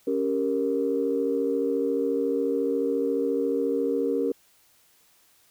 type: chord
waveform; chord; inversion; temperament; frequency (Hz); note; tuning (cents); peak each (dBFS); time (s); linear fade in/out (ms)
sine; G diminished; second; equal; 277.2 / 392 / 466.2; Db4 / G4 / Bb4; 0 / 0 / 0; -27 / -28 / -25; 0.07-4.32; 5
effects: tanh soft clip ceiling -13 dBFS + white hiss -61 dBFS RMS until 5.5 s